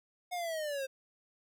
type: linear sweep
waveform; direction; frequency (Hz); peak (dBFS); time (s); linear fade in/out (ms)
square; down; 727 to 523.3; -35; 0.31-0.87; 20
effects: none